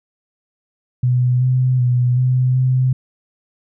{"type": "tone with pitch steps", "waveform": "sine", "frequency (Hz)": [124.8, 127.9, 123.7, 127.4, 128.8], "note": ["B2", "C3", "B2", "C3", "C3"], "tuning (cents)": [19, -39, 3, -46, -27], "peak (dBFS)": -12, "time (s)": [1.03, 2.93], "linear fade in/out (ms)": 5, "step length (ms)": 380, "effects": []}